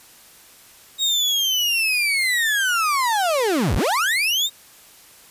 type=linear two-way sweep; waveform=35% pulse; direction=down then up; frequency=3791 to 32.7 to 3791 Hz; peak=-16 dBFS; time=0.98-4.5 s; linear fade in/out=50 ms; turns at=3.76 s; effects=white hiss -48 dBFS RMS until 5.3 s + resampled to 32000 Hz